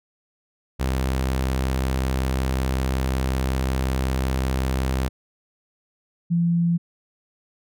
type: tone pair in turn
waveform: sawtooth / sine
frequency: 65.41 / 170.44 Hz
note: C2 / F3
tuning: 0 / -42 cents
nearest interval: octave + perfect fourth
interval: 1658 cents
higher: second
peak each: -17 dBFS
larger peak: neither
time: 0.79-5.09 / 6.3-6.78 s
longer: first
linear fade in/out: 20 ms
effects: none